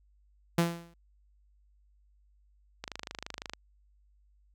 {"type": "tone with exponential decay", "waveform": "sawtooth", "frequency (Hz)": 169.7, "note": "F3", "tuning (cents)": -49, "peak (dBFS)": -17, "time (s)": [0.58, 0.94], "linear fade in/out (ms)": 5, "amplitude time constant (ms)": 77}
{"type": "click train", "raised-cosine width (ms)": 0.2, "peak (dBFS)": -20, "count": 19, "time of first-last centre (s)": [2.84, 3.535], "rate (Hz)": 25.9}
{"effects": ["added 50 Hz sine -62 dBFS peak until 4.54 s"]}